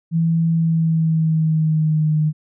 sine tone with pitch glide, 164.81 to 153.77 Hz, E3 to D#3, 0 to -20 cents, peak -14 dBFS, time 0.11-2.33 s, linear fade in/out 50 ms, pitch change -120 cents, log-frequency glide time 0.51-2.16 s, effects none

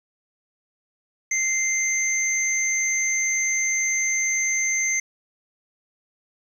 sine tone pair together, 2086 / 6251 Hz, C7 / G8, -6 / -6 cents, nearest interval octave + perfect fifth, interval 1900 cents, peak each -23 dBFS, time 1.31-5 s, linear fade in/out 5 ms, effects 8-bit

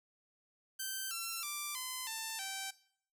5% pulse tone with pitch steps, 1552 / 1351.1 / 1176.2 / 1023.9 / 891.4 / 776 Hz, G6 / E6 / D6 / C6 / A5 / G5, -18 / +42 / +2 / -38 / +22 / -18 cents, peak -27 dBFS, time 0.79-2.71 s, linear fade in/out 10 ms, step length 320 ms, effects noise-tail reverb RT60 0.6 s tail -19 dB re dry

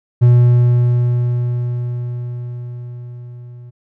triangle tone with level ramp, 121.6 Hz, B2, 26 cents flat, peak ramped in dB -3 to -31 dBFS, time 0.21-3.71 s, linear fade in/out 20 ms, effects none

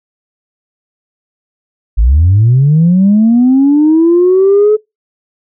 sine linear sweep, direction up, 48.27 to 431.6 Hz, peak -3 dBFS, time 1.97-4.77 s, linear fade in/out 20 ms, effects noise-tail reverb RT60 0.2 s tail -25 dB re dry + tanh soft clip ceiling -1 dBFS

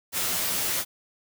white noise with comb filter, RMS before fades -27 dBFS, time 0.12-0.85 s, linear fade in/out 50 ms, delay 11 ms, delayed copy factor +0.9, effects none

